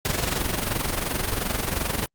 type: noise with amplitude modulation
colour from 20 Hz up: pink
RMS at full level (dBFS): -23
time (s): 0.05-2.06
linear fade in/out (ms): 0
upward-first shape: sine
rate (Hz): 22.8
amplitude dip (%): 65
effects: Opus 48 kbps